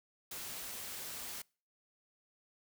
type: noise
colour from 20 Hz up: white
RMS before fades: -44 dBFS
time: 0.31-1.42 s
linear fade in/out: 5 ms
effects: noise-tail reverb RT60 0.4 s tail -26 dB re dry